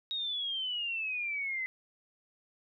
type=exponential sweep; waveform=sine; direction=down; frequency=3786 to 2024 Hz; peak=-32 dBFS; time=0.11-1.66 s; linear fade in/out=0 ms; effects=none